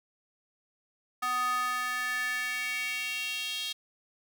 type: tone with high-pass filter sweep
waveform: square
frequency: 249.5 Hz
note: B3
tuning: 18 cents sharp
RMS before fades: -32 dBFS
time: 1.22-3.73 s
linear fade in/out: 10 ms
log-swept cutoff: 1100 to 3400 Hz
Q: 4.4
effects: none